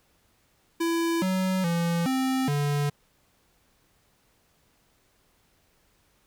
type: tone with pitch steps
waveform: square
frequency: 334 / 187.3 / 169.7 / 262 / 144.8 Hz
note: E4 / F#3 / F3 / C4 / D3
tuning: +23 / +21 / -49 / +2 / -24 cents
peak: -24 dBFS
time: 0.8-2.9 s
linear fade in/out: 10 ms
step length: 420 ms
effects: pink hiss -66 dBFS RMS until 6.26 s